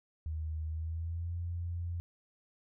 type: tone with pitch glide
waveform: sine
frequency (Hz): 78.6 to 86.21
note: D#2 to F2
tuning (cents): +18 to -22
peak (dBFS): -34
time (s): 0.26-2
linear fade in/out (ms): 0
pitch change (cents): +160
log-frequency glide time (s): 0.67-1.34
effects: none